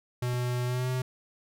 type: tone with pitch glide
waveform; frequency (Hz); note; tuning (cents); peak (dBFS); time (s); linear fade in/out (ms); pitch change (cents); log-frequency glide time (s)
square; 123.47 to 127.9; B2 to C3; 0 to -39; -28; 0.22-1.02; 5; +61; 0.65-0.9
type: click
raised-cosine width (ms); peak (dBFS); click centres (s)
3; -31; 0.338
effects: none